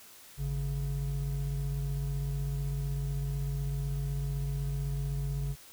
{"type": "tone pair together", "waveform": "triangle", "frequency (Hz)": [51.96, 140], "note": ["G#1", "C#3"], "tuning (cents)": [2, 18], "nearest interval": "octave + perfect fourth", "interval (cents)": 1716, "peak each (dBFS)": [-32, -30], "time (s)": [0.37, 5.56], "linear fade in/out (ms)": 50, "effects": ["white hiss -53 dBFS RMS until 5.72 s"]}